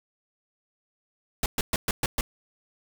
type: noise bursts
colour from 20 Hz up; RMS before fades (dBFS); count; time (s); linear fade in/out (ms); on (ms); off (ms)
pink; -25; 6; 1.43-2.21; 2; 30; 120
effects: none